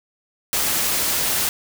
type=noise; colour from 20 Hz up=white; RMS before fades=-21 dBFS; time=0.53-1.49 s; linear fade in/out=0 ms; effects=none